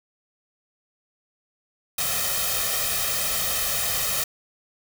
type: noise with comb filter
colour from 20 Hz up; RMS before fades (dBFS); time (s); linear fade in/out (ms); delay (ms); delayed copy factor
white; -25; 1.98-4.24; 5; 1.6; +0.9
effects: none